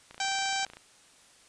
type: click train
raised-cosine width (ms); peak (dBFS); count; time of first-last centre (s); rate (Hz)
0.3; -30; 20; 0.11-0.77; 28.8
type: harmonic tone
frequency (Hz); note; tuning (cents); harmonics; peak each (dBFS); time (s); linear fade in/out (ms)
780; G5; -9; 1 / 2 / 3 / 4 / 5 / 6 / 7 / 8 / 9 / 10; -32 / -35 / -37 / -38 / -39 / -40 / -40 / -41 / -42 / -42; 0.2-0.65; 2
effects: white hiss -58 dBFS RMS until 1.48 s + resampled to 22050 Hz